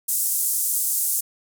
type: band-pass noise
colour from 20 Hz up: pink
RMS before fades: -23 dBFS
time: 0.08-1.21 s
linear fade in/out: 10 ms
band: 8100 to 16000 Hz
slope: 24 dB/octave
effects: none